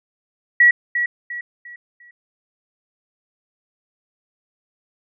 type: tone with echo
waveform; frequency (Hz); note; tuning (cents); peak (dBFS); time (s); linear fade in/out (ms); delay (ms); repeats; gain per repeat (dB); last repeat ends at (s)
sine; 1927; B6; -43; -8; 0.6-0.71; 5; 350; 4; -9; 2.11
effects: none